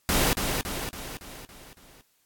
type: noise with echo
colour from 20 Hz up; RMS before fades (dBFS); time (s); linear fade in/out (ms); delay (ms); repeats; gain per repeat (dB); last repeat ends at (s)
pink; -23; 0.09-0.33; 0; 280; 6; -5; 2.01
effects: white hiss -68 dBFS RMS until 2.25 s + AAC 64 kbps